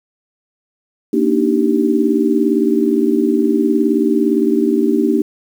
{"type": "chord", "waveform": "sine", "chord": "Eb major seventh", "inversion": "second", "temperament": "just", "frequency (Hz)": [233.3, 291.7, 311.1, 388.9], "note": ["Bb3", "D4", "Eb4", "G4"], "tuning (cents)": [2, -12, 0, -14], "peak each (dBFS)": -17, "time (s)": [1.13, 5.22], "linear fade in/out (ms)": 5, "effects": ["7-bit"]}